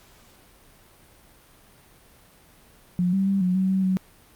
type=tone with pitch steps; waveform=sine; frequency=178.5 / 193.4 / 196 / 181.8 / 188.8 / 190.5 / 187.2 Hz; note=F3 / G3 / G3 / F#3 / F#3 / G3 / F#3; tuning=+38 / -23 / 0 / -30 / +35 / -49 / +20 cents; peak=-19 dBFS; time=2.99-3.97 s; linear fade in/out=0 ms; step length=140 ms; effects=pink hiss -54 dBFS RMS until 4.35 s + Opus 48 kbps